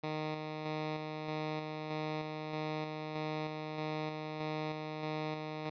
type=tone with tremolo; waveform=10% pulse; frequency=154.5 Hz; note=D#3; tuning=12 cents flat; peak=-27 dBFS; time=0.03-5.7 s; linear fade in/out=10 ms; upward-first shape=square; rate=1.6 Hz; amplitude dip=35%; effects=resampled to 11025 Hz